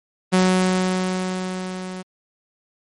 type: tone with level ramp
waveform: sawtooth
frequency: 185 Hz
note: F#3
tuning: in tune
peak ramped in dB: -9 to -26 dBFS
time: 0.32-2.03 s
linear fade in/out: 20 ms
effects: MP3 48 kbps